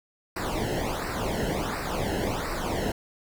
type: noise with flanger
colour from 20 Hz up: brown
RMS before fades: -29 dBFS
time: 0.36-2.92 s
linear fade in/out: 5 ms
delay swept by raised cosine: 0.3 to 0.86 ms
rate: 1.4 Hz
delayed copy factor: -0.85
effects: none